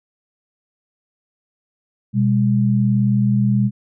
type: tone pair together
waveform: sine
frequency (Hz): 123.96 / 202.7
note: B2 / G#3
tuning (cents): +7 / -42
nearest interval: major sixth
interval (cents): 851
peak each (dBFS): -16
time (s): 2.13-3.71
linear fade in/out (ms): 50
effects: none